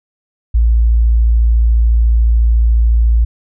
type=tone; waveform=sine; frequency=57 Hz; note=A#1; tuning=38 cents flat; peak=-7 dBFS; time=0.54-3.25 s; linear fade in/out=10 ms; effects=none